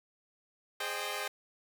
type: chord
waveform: 10% pulse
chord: Ab major seventh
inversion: none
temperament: equal with one note detuned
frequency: 415.3 / 523.3 / 609.8 / 784 Hz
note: Ab4 / C5 / Eb5 / G5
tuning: 0 / 0 / -35 / 0 cents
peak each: -32 dBFS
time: 0.8-1.28 s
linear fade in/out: 5 ms
effects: none